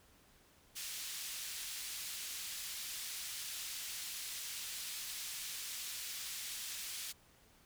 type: band-pass noise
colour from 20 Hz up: pink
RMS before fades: -44 dBFS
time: 0.75-7.13 s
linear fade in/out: 20 ms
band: 3100 to 16000 Hz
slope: 12 dB/octave
effects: pink hiss -66 dBFS RMS until 7.65 s